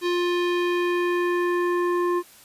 square tone with low-pass filter sweep, 352.2 Hz, F4, 15 cents sharp, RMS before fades -23 dBFS, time 0.01-2.23 s, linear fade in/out 50 ms, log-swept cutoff 4100 to 1200 Hz, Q 1.6, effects white hiss -50 dBFS RMS until 2.44 s + resampled to 32000 Hz

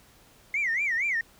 sine tone with vibrato, 2074 Hz, C7, 16 cents flat, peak -23 dBFS, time 0.54-1.21 s, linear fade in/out 2 ms, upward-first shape sine, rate 4.3 Hz, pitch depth 240 cents each way, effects tanh soft clip ceiling -20 dBFS + pink hiss -57 dBFS RMS until 1.39 s

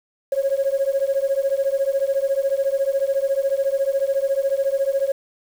sine beating tone pair, 540 / 554 Hz, C#5 / C#5, -45 / -1 cents, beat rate 14 Hz, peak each -20 dBFS, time 0.32-5.12 s, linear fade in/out 5 ms, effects tanh soft clip ceiling -12 dBFS + 7-bit

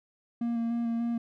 triangle tone with vibrato, 233.1 Hz, A#3, in tune, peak -25 dBFS, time 0.41-1.18 s, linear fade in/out 5 ms, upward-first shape square, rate 3.4 Hz, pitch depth 14 cents each way, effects none

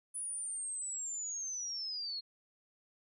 sine linear sweep, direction down, 9930 to 4230 Hz, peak -37 dBFS, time 0.14-2.21 s, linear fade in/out 20 ms, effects none

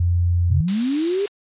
sine tone, 87.31 Hz, F2, in tune, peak -15 dBFS, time 0-0.61 s, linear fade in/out 5 ms
sine linear sweep, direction up, 110 to 415.3 Hz, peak -18 dBFS, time 0.5-1.26 s, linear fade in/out 5 ms
blue noise, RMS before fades -26 dBFS, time 0.68-1.28 s, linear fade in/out 2 ms
effects resampled to 8000 Hz

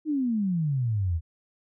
sine exponential sweep, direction down, 318.4 to 77.78 Hz, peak -23 dBFS, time 0.05-1.21 s, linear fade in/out 50 ms, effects none

